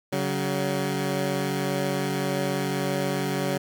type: tone pair together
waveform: 15% pulse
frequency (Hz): 140.9 / 188.44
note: C#3 / F#3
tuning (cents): +29 / +32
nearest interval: perfect fourth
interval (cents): 503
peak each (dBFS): -21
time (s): 0.12-3.58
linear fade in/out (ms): 10
effects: none